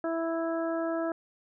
harmonic tone, 329.6 Hz, E4, in tune, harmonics 1 / 2 / 3 / 4 / 5, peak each -31 / -31 / -43 / -39 / -43 dBFS, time 0.04-1.12 s, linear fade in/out 2 ms, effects none

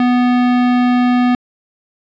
sine tone with hard clipping, 246.9 Hz, B3, in tune, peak -12 dBFS, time 0-1.35 s, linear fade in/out 2 ms, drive 18 dB, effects resampled to 16000 Hz

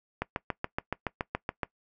click train, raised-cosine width 0.5 ms, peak -14 dBFS, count 11, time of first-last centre 0.22-1.632 s, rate 7.08 Hz, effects noise-tail reverb RT60 0.1 s tail -21 dB re dry

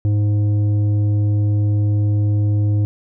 triangle tone with tanh clipping, 103.83 Hz, G#2, in tune, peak -15 dBFS, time 0.05-2.85 s, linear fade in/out 0 ms, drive 12 dB, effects none

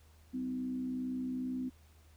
sine tone with frequency modulation, 255.5 Hz, C4, 41 cents flat, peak -34 dBFS, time 0.33-1.7 s, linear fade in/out 20 ms, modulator 62.3 Hz, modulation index 0.46, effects added 78 Hz sine -59 dBFS peak until 2.16 s + pink hiss -67 dBFS RMS until 2.16 s

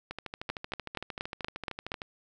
two click trains, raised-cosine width 0.3 ms, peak -16 / -21 dBFS, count 7 / 26, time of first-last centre 0.5-1.918 / 0.11-2.018 s, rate 4.23 / 13.1 Hz, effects none

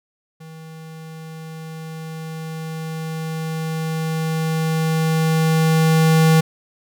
square tone with level ramp, 160 Hz, D#3, 49 cents sharp, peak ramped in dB -37 to -11 dBFS, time 0.4-6.41 s, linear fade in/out 10 ms, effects none

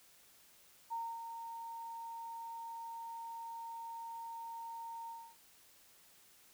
sine tone with ADSR envelope, 920 Hz, A#5, 23 cents flat, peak -36 dBFS, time 0.9-5.36 s, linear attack 27 ms, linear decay 260 ms, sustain -7 dB, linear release 280 ms, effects white hiss -64 dBFS RMS until 6.53 s

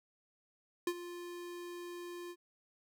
square tone with ADSR envelope, 350 Hz, F4, 4 cents sharp, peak -30 dBFS, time 0.87-2.36 s, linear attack 3 ms, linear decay 57 ms, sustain -14 dB, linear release 56 ms, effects none

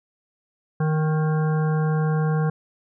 harmonic tone with a mistuned harmonic, 155.56 Hz, D#3, in tune, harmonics 1 / 3 / 5 / 7 / 9 / 10, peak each -19 / -29 / -33 / -36 / -38 / -39 dBFS, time 0.8-2.5 s, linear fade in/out 5 ms, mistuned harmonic 10, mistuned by +46 cents, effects none

